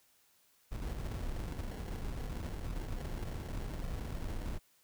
brown noise with sample-and-hold, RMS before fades -39 dBFS, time 0.71-4.59 s, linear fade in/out 20 ms, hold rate 1225 Hz, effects white hiss -69 dBFS RMS until 4.83 s

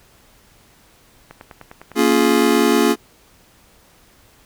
click train, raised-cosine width 0.5 ms, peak -21 dBFS, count 15, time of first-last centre 1.31-2.726 s, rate 9.89 Hz
square chord, Bb minor seventh, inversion none, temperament just, 233.1 / 279.7 / 349.6 / 419.5 Hz, Bb3 / Db4 / F4 / Ab4, 0 / +16 / +2 / +17 cents, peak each -19 dBFS, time 1.95-2.96 s, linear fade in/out 50 ms
effects pink hiss -52 dBFS RMS until 4.45 s

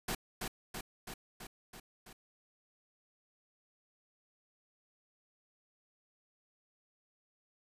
pink noise with echo, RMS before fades -36 dBFS, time 0.08-0.15 s, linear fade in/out 5 ms, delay 330 ms, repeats 6, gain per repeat -3 dB, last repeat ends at 2.13 s, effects resampled to 32000 Hz

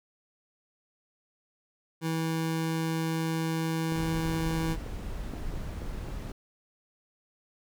25% pulse tone, 162.2 Hz, E3, 28 cents flat, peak -24 dBFS, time 2.01-4.77 s, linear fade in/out 50 ms
clicks, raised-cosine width 2 ms, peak -26 dBFS, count 7, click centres 3.922 / 4.512 / 4.864 / 5.337 / 5.539 / 5.819 / 6.086 s
brown noise, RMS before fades -36 dBFS, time 3.95-6.32 s, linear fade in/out 5 ms
effects none

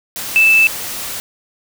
sine tone in noise, 2637 Hz, E7, in tune, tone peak -7 dBFS, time 0.36-0.67 s, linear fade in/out 0 ms, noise white, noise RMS -25 dBFS, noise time 0.16-1.2 s, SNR +15 dB, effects none

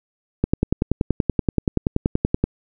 click train, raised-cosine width 3 ms, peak -4 dBFS, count 22, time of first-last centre 0.44-2.44 s, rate 10.5 Hz, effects none

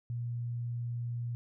sine tone, 119.3 Hz, A#2, 41 cents sharp, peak -33 dBFS, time 0.1-1.35 s, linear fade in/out 0 ms, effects none

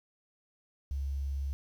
sine tone with quantisation, 69 Hz, C#2, 7 cents flat, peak -31 dBFS, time 0.91-1.53 s, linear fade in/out 0 ms, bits 10, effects none

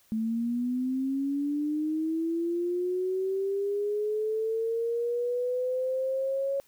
sine linear sweep, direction up, 218.1 to 554.4 Hz, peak -26 dBFS, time 0.12-6.6 s, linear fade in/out 0 ms, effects white hiss -63 dBFS RMS until 6.67 s

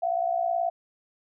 sine tone pair together, 681.3 / 740 Hz, F5 / F#5, -43 / 0 cents, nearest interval minor second, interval 143 cents, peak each -25 / -28 dBFS, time 0.02-0.7 s, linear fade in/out 10 ms, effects none

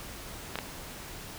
clicks, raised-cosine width 0.3 ms, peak -15 dBFS, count 2, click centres 0.556 / 0.588 s, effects pink hiss -43 dBFS RMS until 1.38 s

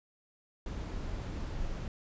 brown noise, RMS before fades -37 dBFS, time 0.66-1.88 s, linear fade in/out 2 ms, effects resampled to 16000 Hz

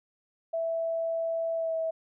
sine tone with pitch glide, 659.3 to 649.1 Hz, E5 to E5, 0 to -27 cents, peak -27 dBFS, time 0.53-1.91 s, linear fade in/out 10 ms, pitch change -27 cents, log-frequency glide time 1.55-1.75 s, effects none

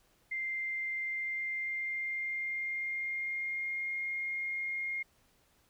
sine tone with pitch glide, 2093 to 2133 Hz, C7 to C7, 0 to +33 cents, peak -33 dBFS, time 0.31-5.03 s, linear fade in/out 10 ms, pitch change +33 cents, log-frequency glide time 1.02-4.02 s, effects pink hiss -69 dBFS RMS until 5.69 s

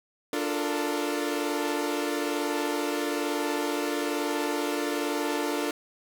sawtooth chord, Bb major seventh, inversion first, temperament equal with one note detuned, 293.7 / 349.2 / 440 / 461.1 Hz, D4 / F4 / A4 / Bb4, 0 / 0 / 0 / -19 cents, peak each -26 / -29 / -30 / -31 dBFS, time 0.33-5.71 s, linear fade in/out 2 ms, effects none

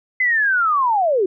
sine linear sweep, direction down, 2057 to 350 Hz, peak -14 dBFS, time 0.2-1.26 s, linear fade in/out 5 ms, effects none

